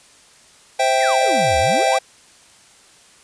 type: chord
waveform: square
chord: C major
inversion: none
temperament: equal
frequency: 523.3 / 659.3 / 784 Hz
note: C5 / E5 / G5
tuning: 0 / 0 / 0 cents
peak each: -21 / -21 / -18 dBFS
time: 0.79-1.99 s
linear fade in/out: 10 ms
type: exponential two-way sweep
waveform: triangle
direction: down then up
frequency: 2200 to 68.8 to 1276 Hz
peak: -22 dBFS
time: 1-1.97 s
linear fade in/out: 10 ms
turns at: 1.58 s
effects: white hiss -49 dBFS RMS until 3.23 s + resampled to 22050 Hz